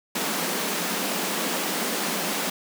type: high-pass noise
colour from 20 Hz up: pink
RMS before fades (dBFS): -27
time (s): 0.15-2.5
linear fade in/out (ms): 5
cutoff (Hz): 170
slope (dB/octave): 96
effects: none